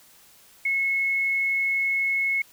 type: tone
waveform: sine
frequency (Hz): 2184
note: C#7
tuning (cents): -26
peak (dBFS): -21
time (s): 0.65-2.42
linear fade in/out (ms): 5
effects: white hiss -54 dBFS RMS until 2.52 s